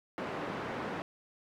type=band-pass noise; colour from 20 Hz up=pink; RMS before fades=-38 dBFS; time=0.18-1.02 s; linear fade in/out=0 ms; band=210 to 1700 Hz; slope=12 dB/octave; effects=none